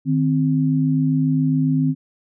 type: tone pair together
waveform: sine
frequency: 154.21 / 261.6 Hz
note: D#3 / C4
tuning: -15 / 0 cents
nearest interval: major sixth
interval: 915 cents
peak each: -18 dBFS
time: 0.05-1.95 s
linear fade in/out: 50 ms
effects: none